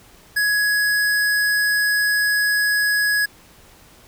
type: tone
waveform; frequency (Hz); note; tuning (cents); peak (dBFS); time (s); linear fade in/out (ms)
square; 1674; G#6; +13; -17; 0.36-3.26; 10
effects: pink hiss -49 dBFS RMS until 4.07 s